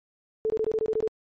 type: tone bursts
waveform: sine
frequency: 438.4 Hz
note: A4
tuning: 6 cents flat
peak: -22 dBFS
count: 9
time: 0.45-1.076 s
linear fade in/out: 0 ms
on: 50 ms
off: 22 ms
effects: MP3 32 kbps